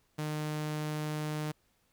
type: tone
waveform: sawtooth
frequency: 152.3 Hz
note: D#3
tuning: 37 cents flat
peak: -29 dBFS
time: 0.18-1.52 s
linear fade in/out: 10 ms
effects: pink hiss -72 dBFS RMS until 1.92 s